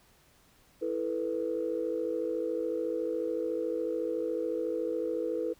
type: chord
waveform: sine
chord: E suspended fourth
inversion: none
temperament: equal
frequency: 329.6 / 440 / 493.9 Hz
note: E4 / A4 / B4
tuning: 0 / 0 / 0 cents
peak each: -34 / -34 / -32 dBFS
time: 0.81-5.54 s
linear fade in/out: 20 ms
effects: tanh soft clip ceiling -20 dBFS + pink hiss -63 dBFS RMS until 5.59 s